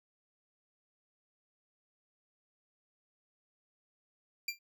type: tone with exponential decay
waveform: 25% pulse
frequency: 2372 Hz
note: D7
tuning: 17 cents sharp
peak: -26 dBFS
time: 4.48-4.59 s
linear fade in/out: 5 ms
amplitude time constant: 22 ms
effects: none